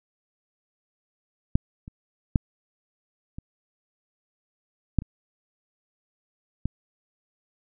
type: clicks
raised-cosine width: 5 ms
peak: -6 / -27 / -6 / -24 / -7 / -25 / -13 dBFS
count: 7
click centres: 1.555 / 1.879 / 2.358 / 3.385 / 4.987 / 5.021 / 6.656 s
effects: none